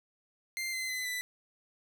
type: tone with pitch steps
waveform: sawtooth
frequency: 2093 / 2058 / 2024 / 1990.4 Hz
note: C7 / C7 / B6 / B6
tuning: 0 / -29 / +42 / +13 cents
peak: -30 dBFS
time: 0.57-1.21 s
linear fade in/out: 0 ms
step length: 160 ms
effects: none